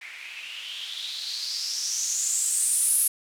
violet noise with low-pass filter sweep, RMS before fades -28 dBFS, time 0.01-3.08 s, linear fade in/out 5 ms, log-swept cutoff 2100 to 11000 Hz, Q 6.1, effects none

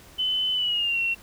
sine tone with pitch glide, 3027 to 2728 Hz, F#7 to F7, +39 to -41 cents, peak -22 dBFS, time 0.18-1.15 s, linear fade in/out 20 ms, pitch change -180 cents, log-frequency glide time 0.53-0.99 s, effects pink hiss -50 dBFS RMS until 1.22 s

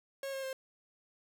45% pulse tone with pitch steps, 546 / 537.6 / 529.2 Hz, C#5 / C5 / C5, -26 / +47 / +20 cents, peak -37 dBFS, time 0.23-0.53 s, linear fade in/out 2 ms, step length 100 ms, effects none

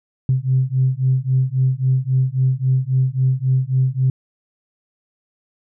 sine beating tone pair, 128.7 / 132.4 Hz, C3 / C3, -28 / +21 cents, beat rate 3.7 Hz, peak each -17 dBFS, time 0.29-4.1 s, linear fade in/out 2 ms, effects tanh soft clip ceiling -7 dBFS

